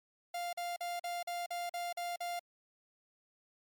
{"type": "tone bursts", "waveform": "45% pulse", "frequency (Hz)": 698.5, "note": "F5", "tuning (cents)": 0, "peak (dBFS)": -36, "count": 9, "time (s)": [0.34, 2.394], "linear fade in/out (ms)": 5, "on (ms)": 190, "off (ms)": 43, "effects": ["MP3 96 kbps"]}